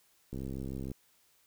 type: click train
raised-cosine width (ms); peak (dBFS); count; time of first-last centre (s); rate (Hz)
3; -27; 40; 0.33-0.916; 66.6
effects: white hiss -68 dBFS RMS until 1.46 s